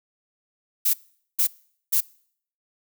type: noise bursts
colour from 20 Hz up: violet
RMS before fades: -20 dBFS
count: 3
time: 0.85-2.008 s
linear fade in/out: 10 ms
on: 86 ms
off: 450 ms
effects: noise-tail reverb RT60 0.6 s tail -24 dB re dry